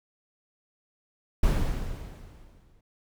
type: noise with exponential decay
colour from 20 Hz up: brown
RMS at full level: -21 dBFS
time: 1.43-2.81 s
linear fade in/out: 5 ms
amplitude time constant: 300 ms
effects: none